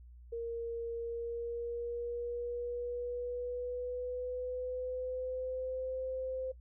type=tone with pitch glide; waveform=sine; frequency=465 to 518.9 Hz; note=A#4 to C5; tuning=-4 to -14 cents; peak=-35 dBFS; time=0.32-6.52 s; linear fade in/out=10 ms; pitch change=+190 cents; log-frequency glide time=0.95-6.05 s; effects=noise-tail reverb RT60 0.1 s tail -20 dB re dry + added 60 Hz sine -51 dBFS peak until 6.6 s